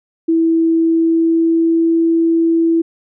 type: tone with pitch glide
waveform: sine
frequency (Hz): 327.9 to 330.6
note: E4 to E4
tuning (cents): -9 to +5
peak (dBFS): -10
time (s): 0.28-2.82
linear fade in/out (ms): 10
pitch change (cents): +14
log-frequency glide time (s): 0.74-1.95
effects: none